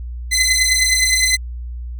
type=beating tone pair; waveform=15% pulse; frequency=2032 / 2041.7 Hz; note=B6 / C7; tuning=+49 / -43 cents; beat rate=9.7 Hz; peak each=-10 dBFS; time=0.31-1.37 s; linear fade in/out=20 ms; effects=added 60 Hz sine -25 dBFS peak until 1.99 s